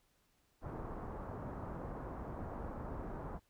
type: low-pass noise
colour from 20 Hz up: pink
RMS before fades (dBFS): -44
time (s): 0.61-3.4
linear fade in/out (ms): 50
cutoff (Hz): 1200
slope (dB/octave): 24
effects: pink hiss -75 dBFS RMS until 3.49 s